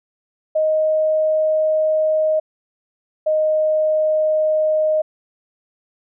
sine tone pair in turn, 624 / 620.6 Hz, D#5 / D#5, +5 / -5 cents, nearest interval unison, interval 10 cents, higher first, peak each -14 dBFS, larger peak neither, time 0.55-2.4 / 3.26-5.02 s, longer first, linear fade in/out 10 ms, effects none

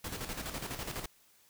pink noise with tremolo, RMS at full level -38 dBFS, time 0.04-1.06 s, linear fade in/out 5 ms, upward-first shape square, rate 12 Hz, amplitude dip 55%, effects white hiss -65 dBFS RMS until 1.49 s

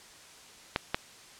clicks, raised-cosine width 0.3 ms, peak -10 dBFS, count 2, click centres 0.761 / 0.945 s, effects white hiss -52 dBFS RMS until 1.39 s + low-pass 8000 Hz 12 dB/octave

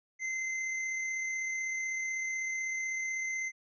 square tone with amplitude modulation, 2069 Hz, C7, 20 cents flat, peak -32 dBFS, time 0.19-3.52 s, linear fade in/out 50 ms, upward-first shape sine, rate 36 Hz, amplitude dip 25%, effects resampled to 16000 Hz

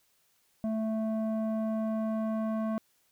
square tone with low-pass filter sweep, 220 Hz, A3, in tune, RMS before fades -31 dBFS, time 0.64-2.78 s, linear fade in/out 0 ms, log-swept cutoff 590 to 970 Hz, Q 1.6, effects white hiss -70 dBFS RMS until 3.11 s

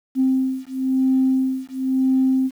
sine beating tone pair, 261.7 / 262.68 Hz, C4 / C4, 0 / +7 cents, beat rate 0.98 Hz, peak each -19 dBFS, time 0.15-2.51 s, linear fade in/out 50 ms, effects tanh soft clip ceiling -9 dBFS + 8-bit

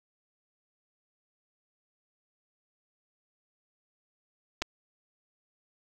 clicks, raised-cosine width 0.2 ms, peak -14 dBFS, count 2, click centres 4.619 / 4.622 s, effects none

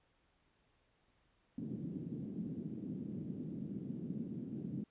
pink band-pass noise, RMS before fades -43 dBFS, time 1.58-4.84 s, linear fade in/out 2 ms, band 160 to 280 Hz, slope 24 dB/octave, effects pink hiss -75 dBFS RMS until 4.9 s + resampled to 8000 Hz

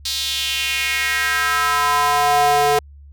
square tone with high-pass filter sweep, 145.2 Hz, D3, 19 cents flat, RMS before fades -18 dBFS, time 0.05-2.79 s, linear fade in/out 5 ms, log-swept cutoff 4200 to 540 Hz, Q 3.1, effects added 71 Hz sine -39 dBFS peak until 3.12 s

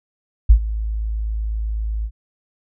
sine tone with ADSR envelope, 54 Hz, A1, 32 cents flat, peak -3 dBFS, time 0.49-2.11 s, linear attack 13 ms, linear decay 82 ms, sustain -17 dB, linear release 64 ms, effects none

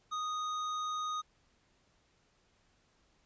sine tone with tanh clipping, 1243 Hz, D#6, 2 cents flat, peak -36 dBFS, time 0.11-1.22 s, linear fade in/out 20 ms, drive 16 dB, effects pink hiss -71 dBFS RMS until 3.25 s + resampled to 16000 Hz

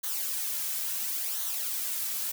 blue noise with flanger, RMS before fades -32 dBFS, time 0.03-2.32 s, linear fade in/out 10 ms, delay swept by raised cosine 0.39 to 2.89 ms, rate 0.72 Hz, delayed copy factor -0.6, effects none

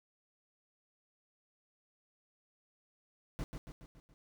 brown noise with echo, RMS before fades -38 dBFS, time 3.39-3.44 s, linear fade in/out 0 ms, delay 140 ms, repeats 5, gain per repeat -5 dB, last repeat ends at 4.14 s, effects none

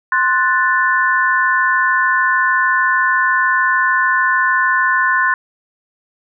sine chord, F# diminished, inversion second, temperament equal, 1046.5 / 1480 / 1760 Hz, C6 / F#6 / A6, 0 / 0 / 0 cents, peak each -16 dBFS, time 0.12-5.34 s, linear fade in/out 2 ms, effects none

